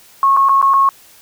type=tone with dropouts; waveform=sine; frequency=1093 Hz; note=C#6; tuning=25 cents flat; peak=-8 dBFS; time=0.23-0.89 s; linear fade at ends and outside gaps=1 ms; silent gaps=0.366-0.371 / 0.487-0.493 / 0.616-0.626 / 0.736-0.739 s; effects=white hiss -45 dBFS RMS until 1.21 s